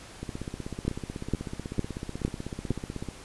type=two click trains; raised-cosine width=3 ms; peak=-21 / -12 dBFS; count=47 / 5; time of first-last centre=0.23-3.087 / 0.88-2.706 s; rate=16.1 / 2.19 Hz; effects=pink hiss -47 dBFS RMS until 3.24 s + resampled to 24000 Hz